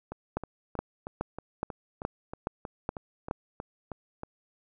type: two click trains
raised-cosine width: 1 ms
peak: -15 / -23 dBFS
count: 8 / 14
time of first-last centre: 0.37-3.311 / 0.12-4.234 s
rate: 2.38 / 3.16 Hz
effects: none